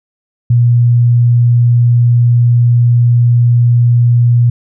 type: tone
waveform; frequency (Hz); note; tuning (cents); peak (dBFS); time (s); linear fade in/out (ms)
sine; 120; B2; -49; -5; 0.5-4.5; 5
effects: none